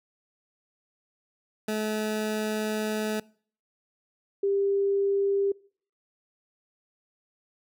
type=tone pair in turn; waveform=20% pulse / sine; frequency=215.1 / 397 Hz; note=A3 / G4; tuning=-39 / +22 cents; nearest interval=major seventh; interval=1061 cents; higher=second; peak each=-22 dBFS; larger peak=neither; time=1.68-3.2 / 4.43-5.52 s; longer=first; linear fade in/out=5 ms; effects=noise-tail reverb RT60 0.5 s tail -24 dB re dry